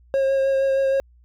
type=tone with vibrato; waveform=triangle; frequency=540 Hz; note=C#5; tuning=45 cents flat; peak=-15 dBFS; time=0.14-1 s; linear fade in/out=0 ms; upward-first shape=sine; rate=6.4 Hz; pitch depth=15 cents each way; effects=added 60 Hz sine -50 dBFS peak until 1.24 s